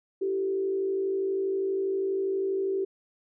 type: tone with frequency modulation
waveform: sine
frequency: 385.7 Hz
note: G4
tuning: 28 cents flat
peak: -25 dBFS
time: 0.21-2.85 s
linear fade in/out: 10 ms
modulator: 52.4 Hz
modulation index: 0.5
effects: none